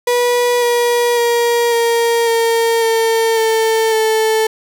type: tone with pitch steps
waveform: 35% pulse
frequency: 486.5 / 479.5 / 472.7 / 465.9 / 459.2 / 452.6 / 446.1 / 439.7 Hz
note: B4 / A#4 / A#4 / A#4 / A#4 / A4 / A4 / A4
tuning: -26 / +49 / +24 / -1 / -26 / +49 / +24 / -1 cents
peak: -10 dBFS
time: 0.07-4.47 s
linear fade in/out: 5 ms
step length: 550 ms
effects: none